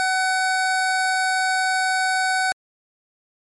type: tone pair together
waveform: square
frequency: 752 / 1504 Hz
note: F#5 / F#6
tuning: +28 / +28 cents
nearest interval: octave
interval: 1200 cents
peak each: -22 dBFS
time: 0-2.52 s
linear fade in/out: 0 ms
effects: MP3 48 kbps